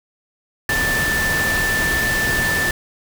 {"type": "tone in noise", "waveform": "sine", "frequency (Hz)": 1767, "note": "A6", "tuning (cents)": 7, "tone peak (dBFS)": -18, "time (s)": [0.69, 2.71], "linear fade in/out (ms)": 2, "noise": "pink", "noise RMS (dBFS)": -23, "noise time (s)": [0.69, 2.71], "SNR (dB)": 2, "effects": []}